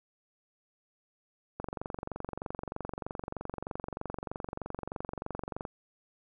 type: click train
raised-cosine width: 1 ms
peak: -22 dBFS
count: 95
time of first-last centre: 1.6-5.652 s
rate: 23.2 Hz
effects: none